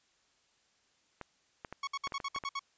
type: clicks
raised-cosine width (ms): 0.5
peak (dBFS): -26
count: 8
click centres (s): 1.213 / 1.648 / 1.726 / 2.072 / 2.122 / 2.202 / 2.362 / 2.438
type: tone bursts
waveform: sawtooth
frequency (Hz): 1108.7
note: C#6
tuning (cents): 0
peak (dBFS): -30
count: 8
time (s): 1.83-2.594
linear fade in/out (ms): 5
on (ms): 43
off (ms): 60
effects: white hiss -71 dBFS RMS until 2.77 s + resampled to 16000 Hz